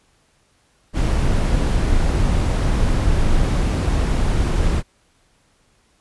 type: noise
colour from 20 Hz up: brown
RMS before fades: -17 dBFS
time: 0.93-4.83 s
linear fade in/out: 50 ms
effects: pink hiss -60 dBFS RMS until 6 s + resampled to 24000 Hz